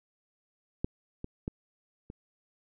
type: clicks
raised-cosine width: 3 ms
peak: -16 / -24 / -20 / -29 dBFS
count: 4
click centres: 0.845 / 1.244 / 1.479 / 2.101 s
effects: none